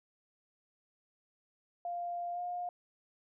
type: tone with pitch glide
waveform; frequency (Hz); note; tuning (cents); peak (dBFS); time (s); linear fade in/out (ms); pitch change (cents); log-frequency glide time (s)
sine; 698 to 710.2; F5 to F5; -1 to +29; -35; 1.85-2.69; 2; +30; 2.33-2.4
effects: none